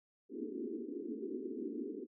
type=band-pass noise; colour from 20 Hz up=white; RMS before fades=-42 dBFS; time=0.29-2.07 s; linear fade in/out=50 ms; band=220 to 430 Hz; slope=96 dB/octave; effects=none

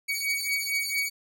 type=beating tone pair; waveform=sawtooth; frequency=2251 / 2255.4 Hz; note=C#7 / C#7; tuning=+26 / +29 cents; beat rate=4.4 Hz; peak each=-26 dBFS; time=0.08-1.1 s; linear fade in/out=20 ms; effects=none

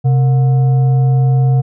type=tone with frequency modulation; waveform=sine; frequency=131.8 Hz; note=C3; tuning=13 cents sharp; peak=-8 dBFS; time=0.04-1.62 s; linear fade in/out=20 ms; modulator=593 Hz; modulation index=0.23; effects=none

